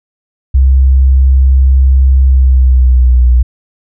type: tone with pitch glide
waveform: sine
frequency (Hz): 66 to 61.23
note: C2 to B1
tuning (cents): +16 to -14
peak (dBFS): -3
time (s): 0.54-3.43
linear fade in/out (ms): 10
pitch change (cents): -130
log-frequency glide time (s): 2.23-3.29
effects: none